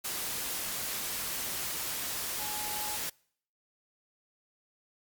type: tone in noise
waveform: sine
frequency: 844 Hz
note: G#5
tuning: 28 cents sharp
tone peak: -41 dBFS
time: 2.39-2.97 s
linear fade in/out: 10 ms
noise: white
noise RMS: -35 dBFS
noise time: 0.04-3.1 s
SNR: -9 dB
effects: noise-tail reverb RT60 0.6 s tail -26 dB re dry + Opus 48 kbps